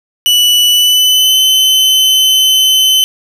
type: tone with pitch glide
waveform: 40% pulse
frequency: 2960 to 3048 Hz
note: F#7 to G7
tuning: 0 to -49 cents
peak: -5 dBFS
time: 0.26-3.04 s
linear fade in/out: 0 ms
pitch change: +51 cents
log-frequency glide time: 0.69-1.39 s
effects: none